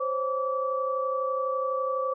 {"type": "tone cluster", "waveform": "sine", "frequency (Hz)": [521, 553, 1153], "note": ["C5", "C#5", "D6"], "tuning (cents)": [-7, -4, -32], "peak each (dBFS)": [-28, -35, -29], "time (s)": [0, 2.14], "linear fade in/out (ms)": 10, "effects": []}